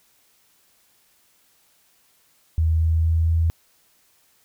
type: tone with pitch steps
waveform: sine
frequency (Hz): 80.5 / 81.06 / 81.62 / 82.19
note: E2 / E2 / E2 / E2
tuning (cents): -41 / -29 / -17 / -5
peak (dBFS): -16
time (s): 2.58-3.5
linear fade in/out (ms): 0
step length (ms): 230
effects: white hiss -61 dBFS RMS until 4.44 s